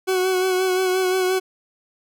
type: tone with vibrato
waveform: 40% pulse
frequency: 371.8 Hz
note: F#4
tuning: 8 cents sharp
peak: -17 dBFS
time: 0.07-1.4 s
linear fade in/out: 20 ms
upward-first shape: sine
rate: 5.7 Hz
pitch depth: 28 cents each way
effects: none